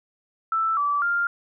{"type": "tone with pitch steps", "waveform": "sine", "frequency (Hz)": [1324, 1156, 1398], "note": ["E6", "D6", "F6"], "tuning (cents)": [7, -28, 1], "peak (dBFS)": -20, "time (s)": [0.52, 1.27], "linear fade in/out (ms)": 2, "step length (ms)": 250, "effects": []}